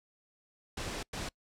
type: noise bursts at uneven times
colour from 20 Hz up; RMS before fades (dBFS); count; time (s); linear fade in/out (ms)
pink; -38; 2; 0.77-1.03 / 1.13-1.29; 5
effects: noise-tail reverb RT60 0.1 s tail -26 dB re dry + low-pass 8000 Hz 12 dB/octave